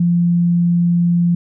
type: tone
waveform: sine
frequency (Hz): 172.9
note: F3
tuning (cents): -17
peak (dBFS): -11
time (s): 0-1.35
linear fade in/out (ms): 5
effects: none